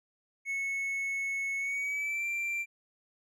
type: tone with pitch glide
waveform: triangle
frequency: 2200 to 2358 Hz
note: C#7 to D7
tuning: -14 to +6 cents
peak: -29 dBFS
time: 0.45-2.66 s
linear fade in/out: 50 ms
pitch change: +120 cents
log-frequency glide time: 1.58-2.26 s
effects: none